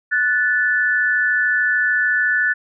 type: tone pair together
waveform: sine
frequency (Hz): 1480 / 1746.4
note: F#6 / A6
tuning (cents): 0 / -13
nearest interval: minor third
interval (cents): 287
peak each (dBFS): -18 / -17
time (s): 0.11-2.54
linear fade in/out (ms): 20
effects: none